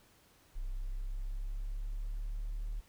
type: linear sweep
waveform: sine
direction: up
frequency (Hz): 32 to 37.64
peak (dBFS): -33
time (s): 0.55-2.81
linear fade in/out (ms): 20
effects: tanh soft clip ceiling -33 dBFS + pink hiss -65 dBFS RMS until 2.88 s